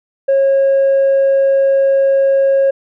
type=tone with tanh clipping; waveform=triangle; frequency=545 Hz; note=C#5; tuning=29 cents flat; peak=-9 dBFS; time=0.28-2.71 s; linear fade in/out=10 ms; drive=6 dB; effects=none